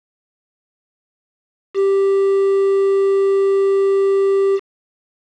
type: tone with quantisation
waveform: triangle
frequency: 392 Hz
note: G4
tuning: in tune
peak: -10 dBFS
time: 1.74-4.6 s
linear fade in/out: 50 ms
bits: 5
effects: low-pass 3000 Hz 12 dB/octave